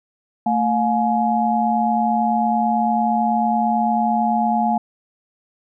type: tone cluster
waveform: sine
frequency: 223.5 / 713 / 842 Hz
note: A3 / F5 / G#5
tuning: +27 / +36 / +24 cents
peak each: -20 dBFS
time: 0.46-4.78 s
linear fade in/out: 5 ms
effects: none